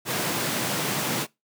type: high-pass noise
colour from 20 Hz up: pink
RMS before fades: -27 dBFS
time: 0.05-1.27 s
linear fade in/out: 50 ms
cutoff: 120 Hz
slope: 48 dB/octave
effects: noise-tail reverb RT60 0.2 s tail -22 dB re dry